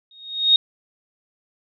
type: tone with exponential growth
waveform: sine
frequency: 3729 Hz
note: A#7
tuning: in tune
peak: -8 dBFS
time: 0.11-0.56 s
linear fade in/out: 2 ms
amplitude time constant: 96 ms
effects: none